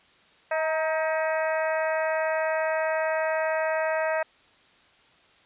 harmonic tone with a mistuned harmonic, 317.6 Hz, D#4, 36 cents sharp, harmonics 2 / 3 / 4 / 5 / 6 / 7 / 8, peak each -25 / -32 / -36 / -33 / -34 / -41 / -40 dBFS, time 0.51-4.23 s, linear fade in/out 5 ms, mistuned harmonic 3, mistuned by -34 cents, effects white hiss -58 dBFS RMS until 5.45 s + resampled to 8000 Hz

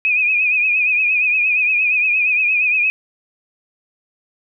sine tone with vibrato, 2491 Hz, D#7, 1 cent sharp, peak -13 dBFS, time 0.05-2.9 s, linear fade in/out 0 ms, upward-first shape triangle, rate 8.6 Hz, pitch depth 77 cents each way, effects none

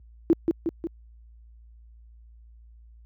sine tone with echo, 332.7 Hz, E4, 16 cents sharp, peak -14 dBFS, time 0.3-0.33 s, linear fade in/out 0 ms, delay 180 ms, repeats 3, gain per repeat -4 dB, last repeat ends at 0.87 s, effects added 57 Hz sine -41 dBFS peak until 3.05 s + high-pass 80 Hz 12 dB/octave

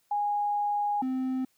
sine / triangle tone pair in turn, 824 / 259.5 Hz, G#5 / C4, -14 / -14 cents, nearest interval octave + minor sixth, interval 2000 cents, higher first, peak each -25 dBFS, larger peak neither, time 0.11-1.02 / 1.02-1.45 s, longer first, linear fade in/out 5 ms, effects white hiss -70 dBFS RMS until 1.57 s

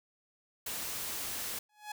white noise, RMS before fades -38 dBFS, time 0.66-1.59 s, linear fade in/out 5 ms
sawtooth tone with exponential growth, 842 Hz, G#5, 24 cents sharp, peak -32 dBFS, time 1.69-1.92 s, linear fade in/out 5 ms, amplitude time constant 48 ms
effects none

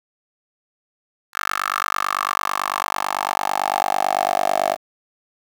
10% pulse tone with high-pass filter sweep, 49 Hz, G1, in tune, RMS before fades -22 dBFS, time 1.33-4.77 s, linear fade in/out 50 ms, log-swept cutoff 1400 to 650 Hz, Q 5.1, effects 7-bit

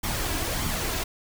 pink noise with flanger, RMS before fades -28 dBFS, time 0.03-1.04 s, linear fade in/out 10 ms, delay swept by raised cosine 0.87 to 3.07 ms, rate 1.6 Hz, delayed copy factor +0.5, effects none

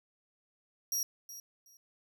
sawtooth tone with echo, 5680 Hz, F8, 28 cents sharp, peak -28 dBFS, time 0.92-1.03 s, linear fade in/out 2 ms, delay 370 ms, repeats 2, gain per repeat -14 dB, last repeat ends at 1.77 s, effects none

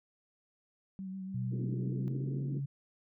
sine tone with vibrato, 190 Hz, F#3, 46 cents sharp, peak -38 dBFS, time 0.99-2.08 s, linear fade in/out 0 ms, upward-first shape sine, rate 7.1 Hz, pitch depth 27 cents each way
sine tone with pitch glide, 123.47 to 139.39 Hz, B2 to C#3, 0 to +10 cents, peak -33 dBFS, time 1.34-2.66 s, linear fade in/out 10 ms, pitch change +210 cents, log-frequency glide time 1.49-2.49 s
pink band-pass noise, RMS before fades -42 dBFS, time 1.51-2.61 s, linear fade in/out 20 ms, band 170 to 390 Hz, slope 48 dB/octave
effects none

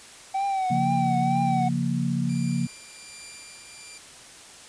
triangle tone with vibrato, 766 Hz, G5, 40 cents flat, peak -21 dBFS, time 0.34-1.69 s, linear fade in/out 10 ms, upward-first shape triangle, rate 2.1 Hz, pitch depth 74 cents each way
sine chord, Bb minor, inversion first, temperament equal, 138.59 / 174.61 / 233.1 Hz, Db3 / F3 / Bb3, 0 / 0 / 0 cents, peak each -27 dBFS, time 0.7-2.67 s, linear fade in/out 10 ms
10% pulse tone with tremolo, 2373 Hz, D7, 17 cents sharp, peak -31 dBFS, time 2.29-3.98 s, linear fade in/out 5 ms, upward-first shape triangle, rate 1.3 Hz, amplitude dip 50%
effects white hiss -46 dBFS RMS until 4.68 s + resampled to 22050 Hz

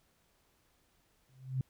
sine tone with exponential growth, 130.81 Hz, C3, in tune, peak -27 dBFS, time 1.29-1.61 s, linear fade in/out 2 ms, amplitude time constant 69 ms, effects pink hiss -72 dBFS RMS until 1.69 s

